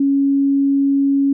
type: tone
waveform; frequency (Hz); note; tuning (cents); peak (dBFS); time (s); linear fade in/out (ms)
sine; 277.2; C#4; 0; -12; 0-1.33; 5
effects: none